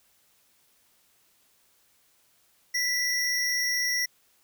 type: tone pair together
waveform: square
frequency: 1975.5 / 5588 Hz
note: B6 / F8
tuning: 0 / 0 cents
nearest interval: octave + tritone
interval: 1800 cents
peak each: -28 dBFS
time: 2.74-4.06 s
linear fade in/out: 10 ms
effects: white hiss -65 dBFS RMS until 4.43 s